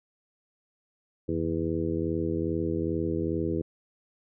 harmonic tone with a mistuned harmonic, 82.41 Hz, E2, in tune, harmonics 1 / 2 / 3 / 4 / 5 / 6, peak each -34 / -34 / -35 / -30 / -33 / -36 dBFS, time 1.28-3.62 s, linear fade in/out 10 ms, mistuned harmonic 1, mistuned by +140 cents, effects none

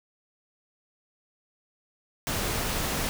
pink noise, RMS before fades -29 dBFS, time 2.27-3.09 s, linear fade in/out 0 ms, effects none

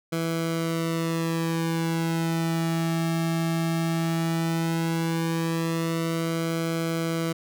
sawtooth tone with flanger, 164.81 Hz, E3, in tune, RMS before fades -26 dBFS, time 0.12-7.33 s, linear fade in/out 10 ms, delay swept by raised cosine 1.1 to 2.04 ms, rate 0.15 Hz, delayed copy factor -0.9, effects none

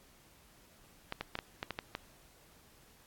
clicks, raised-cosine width 0.3 ms, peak -20 dBFS, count 8, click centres 1.124 / 1.21 / 1.354 / 1.389 / 1.629 / 1.707 / 1.789 / 1.951 s, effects pink hiss -62 dBFS RMS until 3.06 s + AAC 64 kbps

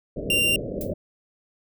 white low-pass noise, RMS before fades -30 dBFS, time 0.16-0.94 s, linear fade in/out 10 ms, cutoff 620 Hz, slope 96 dB/octave
45% pulse tone, 2780 Hz, F7, 9 cents flat, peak -19 dBFS, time 0.3-0.56 s, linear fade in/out 2 ms
violet noise with exponential decay, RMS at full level -32 dBFS, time 0.81-0.93 s, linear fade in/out 1 ms, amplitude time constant 25 ms
effects none

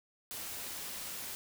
white noise, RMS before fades -42 dBFS, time 0.31-1.35 s, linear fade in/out 0 ms, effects none

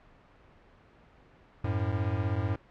square beating tone pair, 92.5 / 108.5 Hz, F#2 / A2, 0 / -24 cents, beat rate 16 Hz, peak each -31 dBFS, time 1.64-2.56 s, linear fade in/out 5 ms, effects pink hiss -58 dBFS RMS until 2.7 s + low-pass 2000 Hz 12 dB/octave

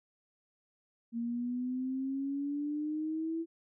sine exponential sweep, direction up, 231 to 332.3 Hz, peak -32 dBFS, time 1.12-3.46 s, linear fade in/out 50 ms, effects none

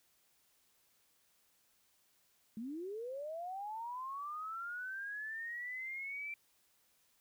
sine linear sweep, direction up, 209.9 to 2352 Hz, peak -40 dBFS, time 2.57-6.34 s, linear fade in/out 2 ms, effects white hiss -73 dBFS RMS until 7.2 s

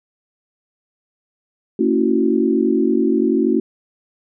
sine chord, F# dominant seventh, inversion first, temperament equal with one note detuned, 228.3 / 277.2 / 329.6 / 370 Hz, A#3 / C#4 / E4 / F#4, -36 / 0 / 0 / 0 cents, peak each -19 dBFS, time 1.79-3.6 s, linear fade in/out 5 ms, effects none

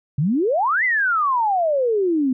sine exponential two-way sweep, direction up then down, 131.1 to 2079 to 248.7 Hz, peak -16 dBFS, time 0.18-2.33 s, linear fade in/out 5 ms, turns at 0.84 s, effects none

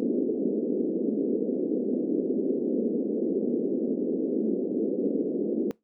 pink band-pass noise, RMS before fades -27 dBFS, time 0-5.71 s, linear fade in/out 0 ms, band 220 to 470 Hz, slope 48 dB/octave, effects noise-tail reverb RT60 0.2 s tail -23 dB re dry

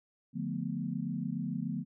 sine chord, B half-diminished seventh, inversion first, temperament equal with one note detuned, 146.83 / 176.85 / 220 / 246.9 Hz, D3 / F3 / A3 / B3, 0 / +22 / 0 / 0 cents, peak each -39 / -37 / -38 / -38 dBFS, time 0.33-1.85 s, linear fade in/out 50 ms, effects none

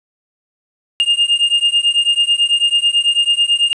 triangle beating tone pair, 2820 / 2829.1 Hz, F7 / F7, +16 / +22 cents, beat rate 9.1 Hz, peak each -13 dBFS, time 1-3.73 s, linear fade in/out 0 ms, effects resampled to 24000 Hz + 8-bit

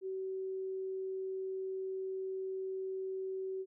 sine tone, 380 Hz, F#4, 46 cents sharp, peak -36 dBFS, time 0.01-3.66 s, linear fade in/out 50 ms, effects none

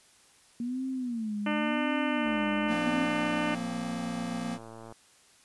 sine tone with vibrato, 233.1 Hz, A#3, in tune, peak -30 dBFS, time 0.6-3.05 s, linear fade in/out 2 ms, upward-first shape sine, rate 0.91 Hz, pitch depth 210 cents each way
harmonic tone, 300 Hz, D4, 37 cents sharp, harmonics 1 / 2 / 3 / 4 / 5 / 6 / 7 / 8 / 9 / 10, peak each -32 / -35 / -37 / -38 / -39 / -40 / -40 / -41 / -42 / -42 dBFS, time 1.46-3.55 s, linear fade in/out 5 ms
click train, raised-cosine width 1 ms, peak -32 dBFS, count 302, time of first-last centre 2.26-4.924 s, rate 113 Hz
square chord, F suspended fourth, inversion none, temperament equal, 174.61 / 233.1 / 261.6 Hz, F3 / Bb3 / C4, 0 / 0 / 0 cents, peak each -38 / -35 / -40 dBFS, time 2.67-4.59 s, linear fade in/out 50 ms
effects white hiss -60 dBFS RMS until 5.44 s + resampled to 24000 Hz

